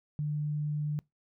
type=tone; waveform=sine; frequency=149.2 Hz; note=D3; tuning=28 cents sharp; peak=-29 dBFS; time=0.19-0.99 s; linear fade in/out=0 ms; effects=noise-tail reverb RT60 0.2 s tail -25 dB re dry